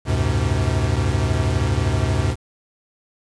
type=tone cluster; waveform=square; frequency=72.4 / 91.5 / 104.1 / 127.8 Hz; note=D2 / F#2 / G#2 / C3; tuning=-24 / -19 / +5 / -40 cents; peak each=-24 / -24 / -24 / -24 dBFS; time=0.05-2.36 s; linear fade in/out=50 ms; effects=resampled to 22050 Hz + 7-bit